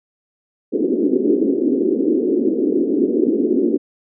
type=band-pass noise; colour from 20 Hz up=pink; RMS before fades=-17 dBFS; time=0.72-3.78 s; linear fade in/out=20 ms; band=250 to 420 Hz; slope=48 dB/octave; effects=none